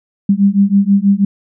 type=beating tone pair; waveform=sine; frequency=196 / 202.2 Hz; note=G3 / G#3; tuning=0 / -46 cents; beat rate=6.2 Hz; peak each=-11 dBFS; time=0.29-1.25 s; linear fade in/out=5 ms; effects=none